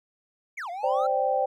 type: exponential two-way sweep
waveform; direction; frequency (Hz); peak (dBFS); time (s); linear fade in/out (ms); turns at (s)
triangle; down then up; 2413 to 674 to 1377; -30; 0.57-1.07; 10; 0.7
type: chord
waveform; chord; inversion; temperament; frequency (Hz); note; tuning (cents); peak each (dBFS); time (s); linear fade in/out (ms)
sine; C suspended second; none; equal; 523.3 / 587.3 / 784; C5 / D5 / G5; 0 / 0 / 0; -26 / -28 / -25; 0.83-1.46; 10
effects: none